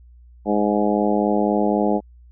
harmonic tone with a mistuned harmonic, 103.8 Hz, G#2, in tune, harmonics 2 / 3 / 4 / 5 / 6 / 7 / 8, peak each -21 / -23 / -24 / -25 / -26 / -26 / -27 dBFS, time 0.45-2.01 s, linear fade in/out 50 ms, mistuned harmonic 8, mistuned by +20 cents, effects added 60 Hz sine -44 dBFS peak until 2.31 s

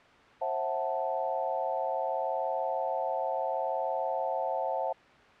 sine chord, F# half-diminished seventh, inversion second, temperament equal with one note detuned, 533 / 659.3 / 740 / 880 Hz, C5 / E5 / F#5 / A5, +32 / 0 / 0 / 0 cents, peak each -34 dBFS, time 0.41-4.93 s, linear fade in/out 10 ms, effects white hiss -55 dBFS RMS until 5.4 s + low-pass 2000 Hz 12 dB/octave

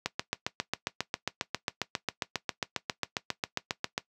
click train, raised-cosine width 0.2 ms, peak -11 dBFS, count 30, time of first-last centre 0.06-3.979 s, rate 7.4 Hz, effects noise-tail reverb RT60 0.1 s tail -17 dB re dry + high-pass 100 Hz 12 dB/octave

